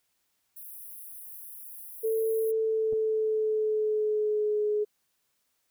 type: high-pass noise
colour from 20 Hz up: white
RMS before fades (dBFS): -44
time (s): 0.56-2.52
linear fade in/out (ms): 10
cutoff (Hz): 9800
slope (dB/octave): 96
type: tone with pitch glide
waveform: sine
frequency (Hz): 445.6 to 420.6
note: A4 to G#4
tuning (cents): +22 to +22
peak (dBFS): -24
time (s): 2.03-4.85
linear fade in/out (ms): 20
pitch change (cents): -100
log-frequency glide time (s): 2.35-4.63
type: clicks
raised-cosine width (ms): 2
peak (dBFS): -31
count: 2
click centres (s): 2.926 / 2.934
effects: white hiss -75 dBFS RMS until 5.7 s